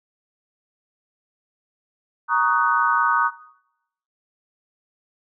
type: chord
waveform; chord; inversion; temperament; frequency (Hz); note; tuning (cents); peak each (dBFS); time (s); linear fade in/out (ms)
sine; D# minor seventh; second; just; 933.4 / 1120.1 / 1244.5 / 1493.4; A#5 / C#6 / D#6 / F#6; +2 / +18 / 0 / +16; -22 / -23 / -21 / -22; 2.28-3.31; 50
effects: noise-tail reverb RT60 0.8 s tail -18 dB re dry